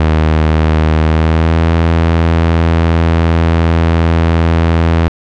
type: tone with pitch glide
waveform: sawtooth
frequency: 78.4 to 82.73 Hz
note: D#2 to E2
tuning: +14 to +7 cents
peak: -4 dBFS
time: 0-5.08 s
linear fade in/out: 0 ms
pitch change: +93 cents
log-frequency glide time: 0.96-1.71 s
effects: low-pass 3000 Hz 12 dB/octave